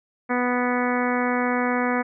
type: harmonic tone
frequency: 246.9 Hz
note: B3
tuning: in tune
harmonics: 1 / 2 / 3 / 4 / 5 / 6 / 7 / 8 / 9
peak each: -24 / -27 / -29 / -30 / -31 / -32 / -32 / -33 / -34 dBFS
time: 0.29-2.03 s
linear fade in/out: 20 ms
effects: none